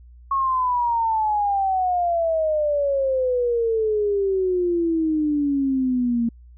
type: exponential sweep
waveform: sine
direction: down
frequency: 1100 to 230.1 Hz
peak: -18 dBFS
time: 0.31-6.29 s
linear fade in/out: 5 ms
effects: added 60 Hz sine -43 dBFS peak until 6.57 s